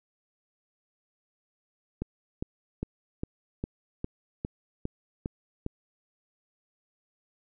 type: click train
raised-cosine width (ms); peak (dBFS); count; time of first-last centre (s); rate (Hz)
3; -18; 10; 2.02-5.664; 2.47
effects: none